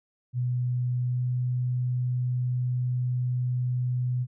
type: tone with pitch glide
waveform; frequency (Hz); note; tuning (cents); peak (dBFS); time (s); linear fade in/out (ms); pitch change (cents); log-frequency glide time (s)
sine; 124 to 124.79; B2 to B2; +7 to +18; -24; 0.33-4.27; 50; +11; 1.06-1.2
effects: none